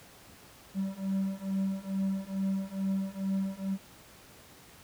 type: beating tone pair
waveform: triangle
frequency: 192.1 / 194.4 Hz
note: G3 / G3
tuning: -35 / -14 cents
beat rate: 2.3 Hz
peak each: -31 / -30 dBFS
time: 0.74-3.78 s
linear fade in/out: 50 ms
effects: pink hiss -54 dBFS RMS until 4.83 s + high-pass 60 Hz 12 dB/octave